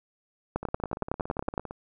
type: two click trains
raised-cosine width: 1 ms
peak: -13 / -22 dBFS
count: 12 / 20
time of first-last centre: 0.56-1.579 / 0.63-1.71 s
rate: 10.8 / 17.6 Hz
effects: none